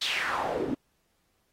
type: noise with band-pass filter sweep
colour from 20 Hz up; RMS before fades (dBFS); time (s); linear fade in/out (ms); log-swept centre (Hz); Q
pink; -30; 0.01-0.75; 10; 4100 to 240; 3.5
effects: pink hiss -73 dBFS RMS until 1.52 s + AAC 48 kbps